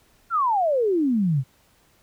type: exponential sweep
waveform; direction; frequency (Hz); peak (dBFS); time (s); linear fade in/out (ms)
sine; down; 1426 to 123.47; -18; 0.3-1.44; 50
effects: pink hiss -60 dBFS RMS until 2.02 s